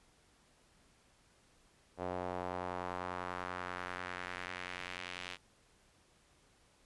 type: tone with band-pass filter sweep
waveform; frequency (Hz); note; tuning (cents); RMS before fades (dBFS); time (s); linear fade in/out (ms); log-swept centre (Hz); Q
sawtooth; 90.2; F#2; -44; -42; 1.97-5.38; 50; 640 to 2900; 1.5
effects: pink hiss -68 dBFS RMS until 6.85 s + resampled to 24000 Hz